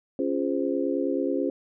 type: chord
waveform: sine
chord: Db major seventh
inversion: none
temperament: just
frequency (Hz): 277.2 / 346.5 / 415.8 / 519.7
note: Db4 / F4 / Ab4 / C5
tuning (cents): 0 / -14 / +2 / -12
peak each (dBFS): -27 / -29 / -31 / -30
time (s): 0.19-1.5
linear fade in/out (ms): 2
effects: none